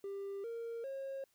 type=tone with pitch steps; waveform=triangle; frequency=396.3 / 463.2 / 541.4 Hz; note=G4 / A#4 / C#5; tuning=+19 / -11 / -41 cents; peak=-37 dBFS; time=0.04-1.24 s; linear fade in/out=2 ms; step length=400 ms; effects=tanh soft clip ceiling -34 dBFS + white hiss -75 dBFS RMS until 1.34 s